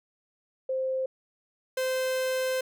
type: tone pair in turn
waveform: sine / 45% pulse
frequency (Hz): 523.3 / 517.9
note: C5 / C5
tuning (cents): 0 / -18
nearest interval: unison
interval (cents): 18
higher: first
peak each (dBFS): -26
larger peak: neither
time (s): 0.69-1.06 / 1.77-2.61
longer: second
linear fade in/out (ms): 5
effects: none